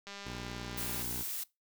click train, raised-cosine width 0.2 ms, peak -28 dBFS, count 191, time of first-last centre 0.07-1.02 s, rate 200 Hz
10% pulse tone, 60.5 Hz, B1, 35 cents flat, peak -33 dBFS, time 0.25-1.23 s, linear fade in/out 10 ms
blue noise, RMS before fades -38 dBFS, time 0.77-1.44 s, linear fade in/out 10 ms
effects noise-tail reverb RT60 0.2 s tail -20 dB re dry

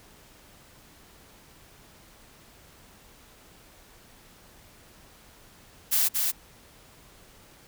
blue noise with echo, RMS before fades -23 dBFS, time 5.91-6.09 s, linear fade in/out 20 ms, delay 230 ms, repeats 1, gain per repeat -3 dB, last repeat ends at 6.32 s, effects pink hiss -54 dBFS RMS until 7.67 s

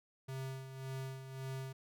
square tone with tremolo, 132.8 Hz, C3, 26 cents sharp, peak -40 dBFS, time 0.28-1.73 s, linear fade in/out 10 ms, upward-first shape sine, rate 1.8 Hz, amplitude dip 60%, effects none

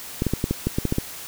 clicks, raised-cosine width 3 ms, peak -8 dBFS, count 10, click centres 0.221 / 0.267 / 0.336 / 0.441 / 0.51 / 0.67 / 0.785 / 0.853 / 0.924 / 0.984 s, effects white hiss -37 dBFS RMS until 1.27 s

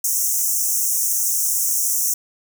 pink high-pass noise, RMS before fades -20 dBFS, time 0.04-2.14 s, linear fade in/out 5 ms, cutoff 5700 Hz, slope 96 dB/octave, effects none

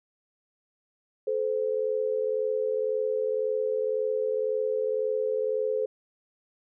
sine tone pair together, 433.1 / 515 Hz, A4 / C5, -27 / -28 cents, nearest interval minor third, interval 299 cents, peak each -27 / -28 dBFS, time 1.27-5.86 s, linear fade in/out 5 ms, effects none

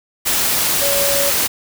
sine tone in noise, 562 Hz, C#5, 24 cents sharp, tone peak -19 dBFS, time 0.81-1.31 s, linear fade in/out 20 ms, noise white, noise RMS -17 dBFS, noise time 0.25-1.48 s, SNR -5 dB, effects none

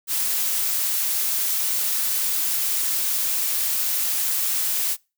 blue noise, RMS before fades -23 dBFS, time 0.07-4.97 s, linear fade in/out 50 ms, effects noise-tail reverb RT60 0.3 s tail -26 dB re dry

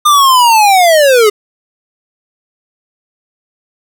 square linear sweep, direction down, 1213 to 405.2 Hz, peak -5 dBFS, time 0.05-1.3 s, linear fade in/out 10 ms, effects none

